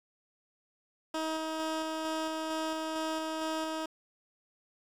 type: tone with tremolo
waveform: 15% pulse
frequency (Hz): 317.3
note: D#4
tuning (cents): +34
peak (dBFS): -25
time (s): 1.14-3.86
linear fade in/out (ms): 5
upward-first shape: square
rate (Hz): 2.2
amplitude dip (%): 25
effects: low-pass 9000 Hz 12 dB/octave + 9-bit